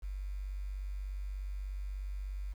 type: tone with quantisation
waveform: sine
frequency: 48.34 Hz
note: G1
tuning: 23 cents flat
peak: -36 dBFS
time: 0.02-2.54 s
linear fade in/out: 20 ms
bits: 10
effects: none